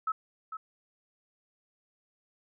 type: tone with echo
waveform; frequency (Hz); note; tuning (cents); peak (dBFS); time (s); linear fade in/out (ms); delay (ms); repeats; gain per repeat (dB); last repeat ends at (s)
sine; 1297; E6; -28; -27; 0.07-0.12; 5; 450; 1; -9; 0.57
effects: none